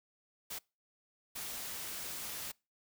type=noise bursts at uneven times; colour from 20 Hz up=white; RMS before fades=-42 dBFS; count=2; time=0.5-0.59 / 1.35-2.52 s; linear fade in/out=10 ms; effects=noise-tail reverb RT60 0.3 s tail -26 dB re dry